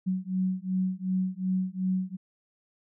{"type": "beating tone pair", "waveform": "sine", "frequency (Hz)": [185, 187.7], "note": ["F#3", "F#3"], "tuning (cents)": [0, 25], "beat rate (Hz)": 2.7, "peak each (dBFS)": -29, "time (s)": [0.06, 2.17], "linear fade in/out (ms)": 20, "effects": []}